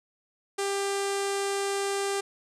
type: tone with low-pass filter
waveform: sawtooth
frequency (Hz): 396.7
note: G4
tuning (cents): +21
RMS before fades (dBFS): -29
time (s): 0.58-2.21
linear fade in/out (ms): 10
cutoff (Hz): 8700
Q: 2.3
effects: none